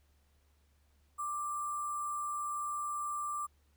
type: tone with sample-and-hold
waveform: sine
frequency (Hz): 1179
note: D6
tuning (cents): +6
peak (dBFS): -34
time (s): 1.18-3.47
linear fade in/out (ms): 20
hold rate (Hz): 8820
effects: added 72 Hz sine -67 dBFS peak until 3.76 s + pink hiss -75 dBFS RMS until 3.76 s